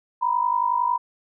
sine tone pair together, 950 / 1001 Hz, A#5 / B5, +33 / +23 cents, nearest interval minor second, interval 90 cents, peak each -22 dBFS, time 0.21-0.98 s, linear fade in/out 20 ms, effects none

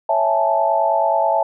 sine chord, A major seventh, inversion first, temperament equal, 554.4 / 659.3 / 830.6 / 880 Hz, C#5 / E5 / G#5 / A5, 0 / 0 / 0 / 0 cents, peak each -23 / -18 / -23 / -18 dBFS, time 0.09-1.43 s, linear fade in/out 5 ms, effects none

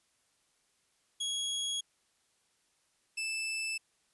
sawtooth tone pair in turn, 3322 / 2637 Hz, G#7 / E7, 0 / 0 cents, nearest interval major third, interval 400 cents, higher first, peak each -29 / -30 dBFS, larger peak first, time 1.2-1.81 / 3.17-3.78 s, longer neither, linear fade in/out 10 ms, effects white hiss -73 dBFS RMS until 4.13 s + resampled to 24000 Hz

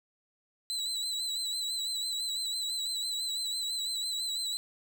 35% pulse tone with vibrato, 3987 Hz, B7, 16 cents sharp, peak -30 dBFS, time 0.7-4.57 s, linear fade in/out 0 ms, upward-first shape sine, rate 6 Hz, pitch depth 50 cents each way, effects none

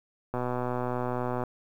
click train, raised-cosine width 1 ms, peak -17 dBFS, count 137, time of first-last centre 0.34-1.437 s, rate 124 Hz, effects 9-bit

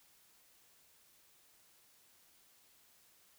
silence, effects white hiss -67 dBFS RMS until 3.38 s

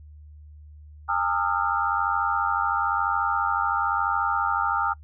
sine tone cluster, 808 / 900 / 1221 / 1315 / 1396 Hz, G#5 / A5 / D#6 / E6 / F6, -48 / +39 / -33 / -5 / -1 cents, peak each -28 dBFS, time 1.08-4.94 s, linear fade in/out 20 ms, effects noise-tail reverb RT60 0.1 s tail -24 dB re dry + added 75 Hz sine -43 dBFS peak until 5.03 s

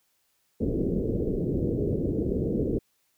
white low-pass noise, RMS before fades -27 dBFS, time 0.6-2.79 s, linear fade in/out 10 ms, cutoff 470 Hz, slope 48 dB/octave, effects white hiss -71 dBFS RMS until 3.17 s

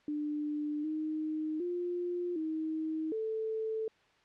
sine tone with pitch steps, 297.9 / 310.6 / 352.7 / 316 / 440.6 Hz, D4 / D#4 / F4 / D#4 / A4, +25 / -3 / +17 / +27 / +2 cents, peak -32 dBFS, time 0.08-3.88 s, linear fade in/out 2 ms, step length 760 ms, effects white hiss -66 dBFS RMS until 4.24 s + low-pass 3000 Hz 12 dB/octave

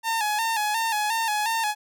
sawtooth tone with vibrato, 874 Hz, A5, 12 cents flat, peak -19 dBFS, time 0.03-1.75 s, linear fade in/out 50 ms, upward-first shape square, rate 2.8 Hz, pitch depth 65 cents each way, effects none

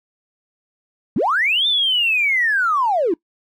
triangle linear two-way sweep, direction up then down, 146.83 to 3606 to 301.3 Hz, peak -11 dBFS, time 1.16-3.14 s, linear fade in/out 5 ms, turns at 1.67 s, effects noise-tail reverb RT60 0.1 s tail -25 dB re dry + tanh soft clip ceiling -13 dBFS

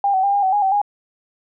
sine tone with pitch steps, 801 / 757 / 800 / 809 / 758 / 825 / 769 / 821 Hz, G5 / F#5 / G5 / G#5 / F#5 / G#5 / G5 / G#5, +37 / +39 / +35 / -46 / +42 / -12 / -33 / -20 cents, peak -14 dBFS, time 0.04-0.816 s, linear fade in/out 2 ms, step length 97 ms, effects none

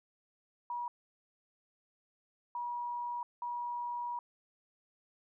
sine tone bursts at uneven times, 962 Hz, B5, 46 cents flat, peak -35 dBFS, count 3, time 0.7-0.88 / 2.55-3.23 / 3.42-4.19 s, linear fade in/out 2 ms, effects none

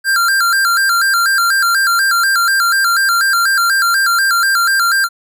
square tone with vibrato, 1480 Hz, F#6, in tune, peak -11 dBFS, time 0.04-5.09 s, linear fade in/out 50 ms, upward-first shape square, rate 4.1 Hz, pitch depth 120 cents each way, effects none

